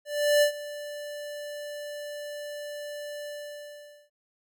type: tone with ADSR envelope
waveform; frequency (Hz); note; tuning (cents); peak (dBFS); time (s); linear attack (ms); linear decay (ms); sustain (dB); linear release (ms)
square; 587.3; D5; 0; -18; 0.05-4.1; 370; 96; -18; 830
effects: none